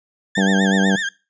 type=tone with vibrato; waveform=35% pulse; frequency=1700 Hz; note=G#6; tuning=40 cents sharp; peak=-19 dBFS; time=0.35-1.09 s; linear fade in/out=5 ms; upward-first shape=sine; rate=8.1 Hz; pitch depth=130 cents each way
type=harmonic tone; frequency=96.9 Hz; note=G2; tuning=20 cents flat; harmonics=2 / 3 / 4 / 5 / 6 / 7 / 8 / 9; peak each=-16 / -23 / -28 / -26 / -32 / -29 / -30 / -33 dBFS; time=0.37-0.96 s; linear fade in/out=5 ms
effects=noise-tail reverb RT60 0.3 s tail -21 dB re dry + resampled to 16000 Hz